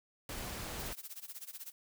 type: noise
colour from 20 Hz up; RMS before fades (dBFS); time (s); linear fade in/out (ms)
pink; -42; 0.29-0.93; 2
type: noise with tremolo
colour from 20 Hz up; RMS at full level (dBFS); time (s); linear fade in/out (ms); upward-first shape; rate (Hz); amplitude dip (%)
blue; -44; 0.79-1.72; 2; sine; 16; 90
effects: none